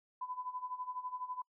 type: tone with tremolo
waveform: sine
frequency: 1003 Hz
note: B5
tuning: 26 cents sharp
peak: -36 dBFS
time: 0.21-1.42 s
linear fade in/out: 5 ms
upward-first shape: sine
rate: 12 Hz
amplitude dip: 80%
effects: noise-tail reverb RT60 0.1 s tail -26 dB re dry